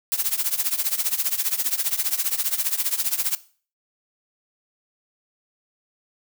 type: noise with tremolo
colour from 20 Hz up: blue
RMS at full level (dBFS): -20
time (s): 0.12-3.35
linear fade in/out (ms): 0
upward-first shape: triangle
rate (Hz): 15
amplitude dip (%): 95
effects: noise-tail reverb RT60 0.4 s tail -17 dB re dry